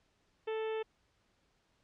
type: harmonic tone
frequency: 440 Hz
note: A4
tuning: in tune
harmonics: 1 / 2 / 3 / 4 / 5 / 6 / 7 / 8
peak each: -34 / -45 / -51 / -51 / -54 / -51 / -55 / -59 dBFS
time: 0.47-0.83 s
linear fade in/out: 10 ms
effects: pink hiss -74 dBFS RMS until 1.83 s + low-pass 6000 Hz 12 dB/octave